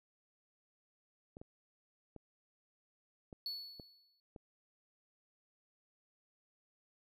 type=clicks; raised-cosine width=2 ms; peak=-36 dBFS; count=6; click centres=1.369 / 1.415 / 2.163 / 3.328 / 3.798 / 4.362 s
type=tone with exponential decay; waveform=triangle; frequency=4418 Hz; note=C#8; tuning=7 cents flat; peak=-36 dBFS; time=3.46-4.2 s; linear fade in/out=1 ms; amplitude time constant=160 ms
effects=none